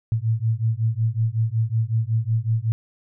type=beating tone pair; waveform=sine; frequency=109.9 / 115.3 Hz; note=A2 / A#2; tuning=-2 / -19 cents; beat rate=5.4 Hz; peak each=-22 dBFS; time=0.12-2.72 s; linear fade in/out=0 ms; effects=none